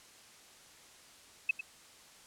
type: tone with echo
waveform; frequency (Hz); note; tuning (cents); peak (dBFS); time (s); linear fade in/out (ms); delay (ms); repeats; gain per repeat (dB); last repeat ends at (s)
sine; 2595; E7; -28; -24; 1.49-1.51; 5; 100; 1; -12; 1.61
effects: white hiss -57 dBFS RMS until 2.26 s + low-pass 9000 Hz 12 dB/octave